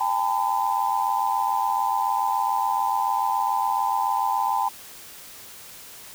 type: tone cluster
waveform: sine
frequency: 803 / 890 / 1007 Hz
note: G5 / A5 / B5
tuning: +41 / +20 / +33 cents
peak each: -25 dBFS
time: 0-4.69 s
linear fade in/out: 10 ms
effects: white hiss -43 dBFS RMS until 6.14 s